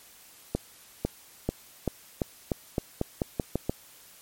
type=accelerating click train; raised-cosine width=2 ms; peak=-12 dBFS; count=12; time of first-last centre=0.55-3.695 s; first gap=500 ms; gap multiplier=0.88; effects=white hiss -53 dBFS RMS until 4.21 s + MP3 64 kbps